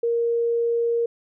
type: tone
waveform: sine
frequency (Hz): 467.7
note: A#4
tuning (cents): +6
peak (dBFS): -19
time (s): 0.03-1.06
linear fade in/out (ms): 5
effects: none